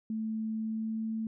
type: tone with pitch glide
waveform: sine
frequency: 220 to 221.9 Hz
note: A3 to A3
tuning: 0 to +15 cents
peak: -31 dBFS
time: 0.1-1.27 s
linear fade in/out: 2 ms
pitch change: +15 cents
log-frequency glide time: 0.54-1.11 s
effects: none